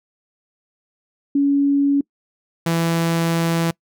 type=tone pair in turn; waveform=sine / sawtooth; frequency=281.5 / 166.51 Hz; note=C#4 / E3; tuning=+27 / +18 cents; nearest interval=major sixth; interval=909 cents; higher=first; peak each=-13 dBFS; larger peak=neither; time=1.35-2.01 / 2.66-3.71 s; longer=second; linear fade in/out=5 ms; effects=noise-tail reverb RT60 0.1 s tail -24 dB re dry